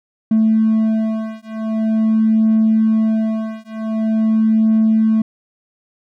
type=beating tone pair; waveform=triangle; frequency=220 / 220.45 Hz; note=A3 / A3; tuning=0 / +4 cents; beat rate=0.45 Hz; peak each=-13 dBFS; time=0.31-5.22 s; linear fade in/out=5 ms; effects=tanh soft clip ceiling -6 dBFS